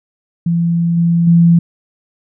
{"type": "tone with level steps", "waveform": "sine", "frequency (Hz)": 169.4, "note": "E3", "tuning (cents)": 48, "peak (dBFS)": [-11, -9, -5], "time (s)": [0.46, 1.59], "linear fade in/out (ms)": 5, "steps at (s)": [0.97, 1.27], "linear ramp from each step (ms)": 5, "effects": []}